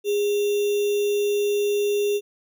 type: tone with sample-and-hold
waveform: sine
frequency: 410 Hz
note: G#4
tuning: 22 cents flat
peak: -19 dBFS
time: 0.04-2.21 s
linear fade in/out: 50 ms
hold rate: 3150 Hz
effects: none